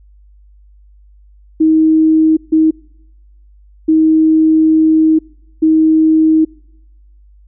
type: tone bursts at uneven times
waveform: sine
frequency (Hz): 316.3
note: D#4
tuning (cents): +29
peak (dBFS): -6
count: 4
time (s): 1.6-2.37 / 2.52-2.71 / 3.88-5.19 / 5.62-6.45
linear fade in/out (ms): 10
effects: noise-tail reverb RT60 0.9 s tail -26 dB re dry + added 50 Hz sine -41 dBFS peak until 7.47 s